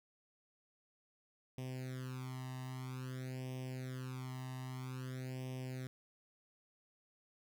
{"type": "tone with flanger", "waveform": "sawtooth", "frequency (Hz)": 128.9, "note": "C3", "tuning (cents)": -26, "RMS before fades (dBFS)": -44, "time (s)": [1.58, 5.87], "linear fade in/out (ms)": 0, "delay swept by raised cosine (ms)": [0.35, 1.05], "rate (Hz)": 0.51, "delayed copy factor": 1, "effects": []}